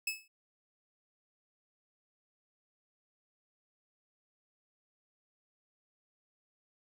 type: tone with exponential decay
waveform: sawtooth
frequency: 2597 Hz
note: E7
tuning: 26 cents flat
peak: -26 dBFS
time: 0.07-0.28 s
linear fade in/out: 5 ms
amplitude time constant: 44 ms
effects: none